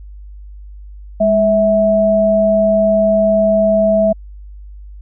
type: tone pair together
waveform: sine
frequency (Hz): 205.4 / 652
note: G#3 / E5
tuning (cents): -19 / -19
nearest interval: octave + minor sixth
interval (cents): 2000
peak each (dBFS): -16 / -10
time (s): 1.2-4.13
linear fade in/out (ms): 10
effects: added 50 Hz sine -31 dBFS peak until 5.01 s